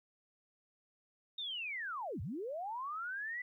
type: linear two-way sweep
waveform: sine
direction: down then up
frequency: 3729 to 73.42 to 2009 Hz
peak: -38 dBFS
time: 1.38-3.42 s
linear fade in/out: 5 ms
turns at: 2.21 s
effects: 13-bit